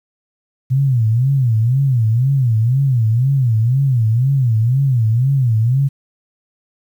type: tone with vibrato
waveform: sine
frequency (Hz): 123.47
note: B2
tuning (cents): 0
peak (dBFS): -11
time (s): 0.7-5.89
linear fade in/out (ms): 20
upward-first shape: sine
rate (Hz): 2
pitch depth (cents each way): 210
effects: 8-bit